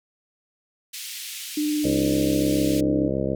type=band-pass noise; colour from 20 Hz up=pink; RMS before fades=-35 dBFS; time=0.93-2.81 s; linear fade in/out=10 ms; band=2500 to 16000 Hz; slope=24 dB/octave
type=tone with vibrato; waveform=sine; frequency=300.2 Hz; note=D4; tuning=38 cents sharp; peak=-21 dBFS; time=1.57-3.08 s; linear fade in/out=5 ms; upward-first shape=square; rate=18 Hz; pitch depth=12 cents each way
type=harmonic tone; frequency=67 Hz; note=C2; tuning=42 cents sharp; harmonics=1 / 2 / 3 / 4 / 5 / 6 / 7 / 8 / 9; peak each=-34 / -30 / -29 / -32 / -30 / -33 / -31 / -30 / -31 dBFS; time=1.84-3.35 s; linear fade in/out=5 ms
effects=none